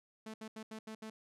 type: tone bursts at uneven times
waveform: sawtooth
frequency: 219 Hz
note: A3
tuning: 8 cents flat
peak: -40 dBFS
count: 6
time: 0.26-0.34 / 0.41-0.48 / 0.56-0.63 / 0.71-0.79 / 0.87-0.95 / 1.02-1.1 s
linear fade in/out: 5 ms
effects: low-pass 10000 Hz 12 dB/octave